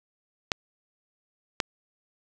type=clicks; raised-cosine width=0.2 ms; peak=-6 dBFS; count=2; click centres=0.518 / 1.602 s; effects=none